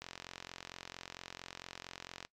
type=click train; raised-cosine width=0.2 ms; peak=-26 dBFS; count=100; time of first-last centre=0.02-2.25 s; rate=44.4 Hz; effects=noise-tail reverb RT60 0.1 s tail -20 dB re dry + MP3 96 kbps